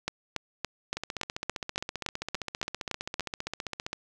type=two click trains; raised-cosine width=0.2 ms; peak=-12 / -16 dBFS; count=12 / 46; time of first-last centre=0.08-3.196 / 0.97-3.931 s; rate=3.53 / 15.2 Hz; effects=none